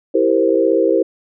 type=chord; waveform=sine; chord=C dominant seventh; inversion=first; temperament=equal; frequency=329.6 / 392 / 466.2 / 523.3 Hz; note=E4 / G4 / Bb4 / C5; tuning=0 / 0 / 0 / 0 cents; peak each=-17 dBFS; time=0.14-1.03 s; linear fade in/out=10 ms; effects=none